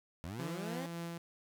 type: linear sweep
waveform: 20% pulse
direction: up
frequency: 76.2 to 277.2 Hz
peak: -36 dBFS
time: 0.24-0.86 s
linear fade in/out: 0 ms
type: tone with tremolo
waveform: sawtooth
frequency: 169.2 Hz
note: E3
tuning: 45 cents sharp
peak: -35 dBFS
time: 0.39-1.18 s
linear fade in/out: 5 ms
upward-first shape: sine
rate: 3.6 Hz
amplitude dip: 25%
effects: none